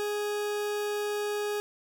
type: tone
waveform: 40% pulse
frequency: 415.3 Hz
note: G#4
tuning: in tune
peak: -28 dBFS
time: 0-1.6 s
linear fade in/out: 0 ms
effects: none